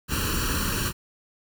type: noise with comb filter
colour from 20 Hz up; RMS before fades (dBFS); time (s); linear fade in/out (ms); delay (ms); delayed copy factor
pink; -26; 0.08-0.93; 50; 0.7; +0.9
effects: none